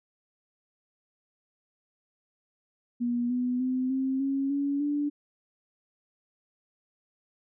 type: tone with pitch steps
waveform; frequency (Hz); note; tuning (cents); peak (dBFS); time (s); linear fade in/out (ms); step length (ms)
sine; 240.6 / 248.4 / 256.4 / 264.7 / 273.2 / 282 / 291.1; B3 / B3 / C4 / C4 / C#4 / C#4 / D4; -45 / +10 / -35 / +20 / -25 / +30 / -15; -25; 3-5.1; 20; 300
effects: none